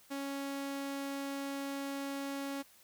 sawtooth tone, 277.2 Hz, C#4, in tune, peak -33 dBFS, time 0.1-2.63 s, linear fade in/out 20 ms, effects white hiss -62 dBFS RMS until 2.83 s

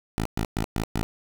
10% pulse tone bursts, 54.5 Hz, A1, 16 cents flat, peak -16 dBFS, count 5, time 0.18-1.03 s, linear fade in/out 0 ms, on 74 ms, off 120 ms, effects none

